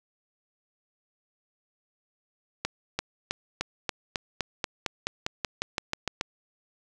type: accelerating click train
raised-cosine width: 0.2 ms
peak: -10 dBFS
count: 17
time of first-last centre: 2.65-6.211 s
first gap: 340 ms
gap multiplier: 0.94
effects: none